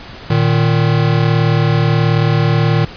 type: tone pair together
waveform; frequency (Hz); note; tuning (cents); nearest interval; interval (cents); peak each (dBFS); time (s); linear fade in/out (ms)
square; 115 / 153.51; A#2 / D#3; -23 / -23; perfect fourth; 500; -14; 0.3-2.85; 5
effects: pink hiss -33 dBFS RMS until 2.96 s + resampled to 11025 Hz